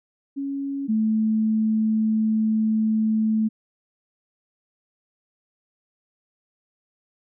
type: tone pair in turn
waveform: sine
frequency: 277.2 / 218.6 Hz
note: C#4 / A3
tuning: 0 / -11 cents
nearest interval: major third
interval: 411 cents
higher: first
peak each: -25 / -18 dBFS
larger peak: second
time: 0.36-0.88 / 0.88-3.49 s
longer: second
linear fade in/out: 20 ms
effects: none